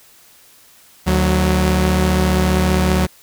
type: tone pair together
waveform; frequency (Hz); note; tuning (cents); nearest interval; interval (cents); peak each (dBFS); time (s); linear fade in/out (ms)
sawtooth; 75.13 / 185; D2 / F#3; +40 / 0; octave + major third; 1560; -12; 1.06-3.07; 20
effects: white hiss -48 dBFS RMS until 3.22 s